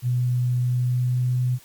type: tone with pitch glide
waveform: sine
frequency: 123.8 to 125.31 Hz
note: B2 to B2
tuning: +5 to +26 cents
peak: -19 dBFS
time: 0.02-1.59 s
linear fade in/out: 50 ms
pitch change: +21 cents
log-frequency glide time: 0.6-1.37 s
effects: white hiss -51 dBFS RMS until 1.64 s + Opus 48 kbps